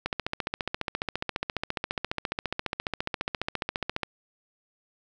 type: click train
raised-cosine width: 0.3 ms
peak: -12 dBFS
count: 59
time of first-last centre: 0.06-4.033 s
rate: 14.6 Hz
effects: none